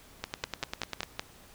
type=two click trains; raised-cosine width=0.2 ms; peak=-14 / -15 dBFS; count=5 / 9; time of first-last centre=0.44-1.195 / 0.24-1.032 s; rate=5.3 / 10.1 Hz; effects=pink hiss -55 dBFS RMS until 1.54 s